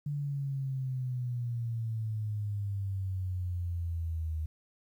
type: exponential sweep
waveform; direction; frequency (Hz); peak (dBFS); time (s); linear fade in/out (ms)
sine; down; 146.6 to 77.78; -31; 0.06-4.46; 5
effects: 11-bit